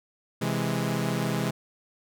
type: chord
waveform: sawtooth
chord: C augmented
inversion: none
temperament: equal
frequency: 130.81 / 164.81 / 207.7 Hz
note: C3 / E3 / G#3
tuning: 0 / 0 / 0 cents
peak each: -26 dBFS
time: 0.41-1.51 s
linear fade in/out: 10 ms
effects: none